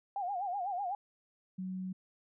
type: tone with vibrato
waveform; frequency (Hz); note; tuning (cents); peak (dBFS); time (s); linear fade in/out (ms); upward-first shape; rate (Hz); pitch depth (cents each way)
sine; 760; F#5; +46; -33; 0.16-0.95; 2; sine; 8; 140
type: tone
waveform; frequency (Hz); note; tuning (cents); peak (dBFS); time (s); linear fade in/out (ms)
sine; 186.3; F#3; +12; -36; 1.58-1.93; 10
effects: none